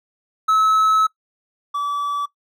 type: tone pair in turn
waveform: triangle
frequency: 1295 / 1151.6 Hz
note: E6 / D6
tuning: -31 / -34 cents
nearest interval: major second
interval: 203 cents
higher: first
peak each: -11 / -18 dBFS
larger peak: first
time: 0.48-1.07 / 1.74-2.26 s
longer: first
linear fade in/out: 10 ms
effects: noise-tail reverb RT60 0.1 s tail -20 dB re dry